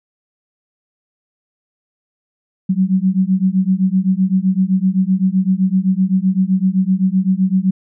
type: beating tone pair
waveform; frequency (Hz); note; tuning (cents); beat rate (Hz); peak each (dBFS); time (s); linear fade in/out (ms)
sine; 184.5 / 192.3; F#3 / G3; -5 / -33; 7.8; -15; 2.69-7.71; 10
effects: none